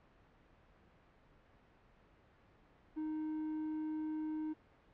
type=tone; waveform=triangle; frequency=310.3 Hz; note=D#4; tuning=5 cents flat; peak=-35 dBFS; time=2.96-4.54 s; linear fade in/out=20 ms; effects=pink hiss -66 dBFS RMS until 4.93 s + low-pass 2000 Hz 12 dB/octave